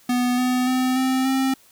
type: tone with pitch steps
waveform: square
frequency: 246.9 / 251.4 / 255.9 / 260.5 / 265.2 Hz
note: B3 / B3 / C4 / C4 / C4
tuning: 0 / +31 / -38 / -7 / +23 cents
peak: -19 dBFS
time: 0.09-1.54 s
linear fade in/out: 5 ms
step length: 290 ms
effects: white hiss -54 dBFS RMS until 1.71 s